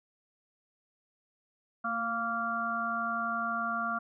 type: harmonic tone with a mistuned harmonic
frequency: 231.6 Hz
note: A#3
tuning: 11 cents flat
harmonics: 1 / 3 / 5 / 6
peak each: -39 / -37 / -34 / -33 dBFS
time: 1.84-3.99 s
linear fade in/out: 10 ms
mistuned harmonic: 1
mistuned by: -31 cents
effects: none